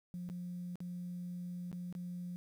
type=tone with dropouts; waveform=sine; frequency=177.4 Hz; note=F3; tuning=27 cents sharp; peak=-39 dBFS; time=0.14-2.36 s; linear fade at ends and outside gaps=0 ms; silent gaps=0.29-0.299 / 0.756-0.804 / 1.716-1.728 / 1.926-1.951 s; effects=tanh soft clip ceiling -35 dBFS + 11-bit

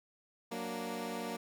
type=chord; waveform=15% pulse; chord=Gb augmented; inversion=none; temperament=equal; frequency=185 / 233.1 / 293.7 Hz; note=Gb3 / Bb3 / D4; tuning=0 / 0 / 0 cents; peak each=-37 / -33 / -39 dBFS; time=0.51-1.37 s; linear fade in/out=10 ms; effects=none

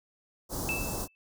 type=band-stop noise; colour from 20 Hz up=pink; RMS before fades=-34 dBFS; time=0.49-1.08 s; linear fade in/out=50 ms; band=1100 to 5100 Hz; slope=24 dB/octave
type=tone with exponential decay; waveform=sine; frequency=2637 Hz; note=E7; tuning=in tune; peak=-27 dBFS; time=0.69-1.15 s; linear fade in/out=0 ms; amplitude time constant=100 ms
effects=none

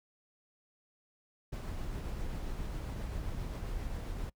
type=noise with tremolo; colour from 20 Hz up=brown; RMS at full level=-37 dBFS; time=1.52-4.3 s; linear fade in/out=10 ms; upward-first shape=triangle; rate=7.5 Hz; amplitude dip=25%; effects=noise-tail reverb RT60 0.1 s tail -24 dB re dry

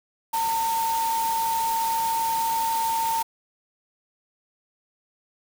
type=tone in noise; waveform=sine; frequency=908 Hz; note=A#5; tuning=46 cents flat; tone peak=-22 dBFS; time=0.33-3.23 s; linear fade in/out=10 ms; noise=white; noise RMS=-33 dBFS; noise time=0.33-3.23 s; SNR=+8 dB; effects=none

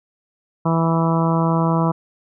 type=harmonic tone; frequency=164.6 Hz; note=E3; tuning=2 cents flat; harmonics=1 / 2 / 3 / 4 / 5 / 6 / 7 / 8; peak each=-17 / -24 / -27 / -26 / -29 / -24 / -28 / -31 dBFS; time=0.65-1.92 s; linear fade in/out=10 ms; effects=none

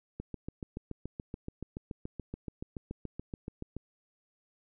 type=click train; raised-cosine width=3 ms; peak=-25 dBFS; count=26; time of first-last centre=0.2-3.766 s; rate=7.01 Hz; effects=none

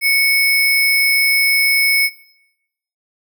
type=tone with sample-and-hold; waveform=sine; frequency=2217 Hz; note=C#7; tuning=in tune; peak=-11 dBFS; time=0.01-2.1 s; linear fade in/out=50 ms; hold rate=7350 Hz; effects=noise-tail reverb RT60 0.9 s tail -22 dB re dry

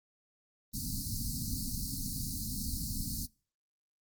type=band-stop noise; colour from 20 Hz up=pink; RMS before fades=-36 dBFS; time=0.73-3.27 s; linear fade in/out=20 ms; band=280 to 4200 Hz; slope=96 dB/octave; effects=noise-tail reverb RT60 0.4 s tail -25 dB re dry + Opus 32 kbps

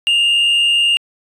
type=tone with frequency modulation; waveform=sine; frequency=2814 Hz; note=F7; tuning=12 cents sharp; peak=-8 dBFS; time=0.07-0.97 s; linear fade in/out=0 ms; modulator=78.4 Hz; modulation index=0.65; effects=tanh soft clip ceiling -10 dBFS

